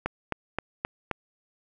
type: click train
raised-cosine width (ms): 0.5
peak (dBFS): -12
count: 5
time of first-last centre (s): 0.06-1.113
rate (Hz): 3.8
effects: none